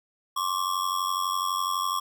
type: ring-modulated tone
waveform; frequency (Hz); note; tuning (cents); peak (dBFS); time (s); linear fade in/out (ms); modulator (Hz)
square; 1108.7; C#6; 0; -23; 0.36-2; 10; 46
effects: none